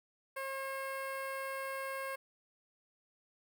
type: tone with notch filter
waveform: 15% pulse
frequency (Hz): 538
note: C5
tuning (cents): +48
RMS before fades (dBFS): -40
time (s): 0.36-2.16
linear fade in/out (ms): 10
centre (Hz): 5900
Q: 1.1
effects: none